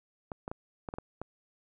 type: clicks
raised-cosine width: 1 ms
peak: -23 dBFS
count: 7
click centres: 0.318 / 0.479 / 0.515 / 0.888 / 0.939 / 0.985 / 1.216 s
effects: none